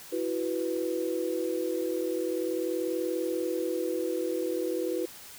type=chord; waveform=sine; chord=E suspended second; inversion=none; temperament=equal; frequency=329.6 / 370 / 493.9 Hz; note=E4 / F#4 / B4; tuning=0 / 0 / 0 cents; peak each=-32 dBFS; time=0.12-5.06 s; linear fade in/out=10 ms; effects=white hiss -47 dBFS RMS until 5.38 s